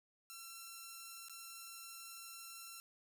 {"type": "tone with dropouts", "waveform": "5% pulse", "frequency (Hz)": 1353, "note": "E6", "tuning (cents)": 45, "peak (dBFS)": -38, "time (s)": [0.3, 2.8], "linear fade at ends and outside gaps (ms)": 0, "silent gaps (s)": [1.284, 1.296], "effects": []}